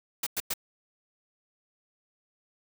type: noise bursts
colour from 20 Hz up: white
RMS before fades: -30 dBFS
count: 3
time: 0.23-0.538 s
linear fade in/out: 5 ms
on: 36 ms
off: 100 ms
effects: none